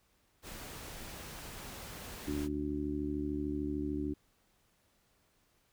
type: noise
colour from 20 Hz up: pink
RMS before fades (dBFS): -46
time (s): 0.42-2.49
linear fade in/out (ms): 50
type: harmonic tone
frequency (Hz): 73.42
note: D2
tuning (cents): 0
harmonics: 1 / 2 / 3 / 4 / 5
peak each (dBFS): -41 / -46 / -43 / -35 / -41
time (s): 2.27-4.14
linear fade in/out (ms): 10
effects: pink hiss -72 dBFS RMS until 5.72 s